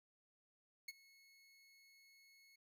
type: tone with ADSR envelope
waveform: 25% pulse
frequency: 2187 Hz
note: C#7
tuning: 24 cents flat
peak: -40 dBFS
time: 0.88-2.56 s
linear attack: 6 ms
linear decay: 30 ms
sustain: -22 dB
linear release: 7 ms
effects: none